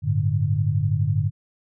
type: chord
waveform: sine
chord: G suspended second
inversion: none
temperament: equal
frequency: 98 / 110 / 146.83 Hz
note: G2 / A2 / D3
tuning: 0 / 0 / 0 cents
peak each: -23 dBFS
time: 0.02-1.31 s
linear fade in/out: 50 ms
effects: none